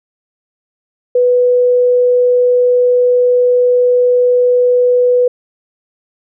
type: tone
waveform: sine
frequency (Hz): 493.9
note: B4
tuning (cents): 0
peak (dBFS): -7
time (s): 1.15-5.28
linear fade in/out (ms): 5
effects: none